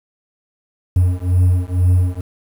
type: beating tone pair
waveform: triangle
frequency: 89.3 / 91.4 Hz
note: F2 / F#2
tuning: +39 / -21 cents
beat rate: 2.1 Hz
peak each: -13 dBFS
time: 0.96-2.21 s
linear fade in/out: 5 ms
effects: 7-bit